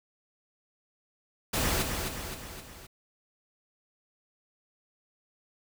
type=noise with echo; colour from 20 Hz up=pink; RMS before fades=-28 dBFS; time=1.53-1.83 s; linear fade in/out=10 ms; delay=260 ms; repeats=4; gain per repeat=-5 dB; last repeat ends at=2.87 s; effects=none